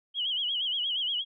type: tone with vibrato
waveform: sine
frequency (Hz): 3104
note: G7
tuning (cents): -18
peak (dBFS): -27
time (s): 0.14-1.25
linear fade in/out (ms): 50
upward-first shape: sine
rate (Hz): 8.5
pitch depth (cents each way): 120
effects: none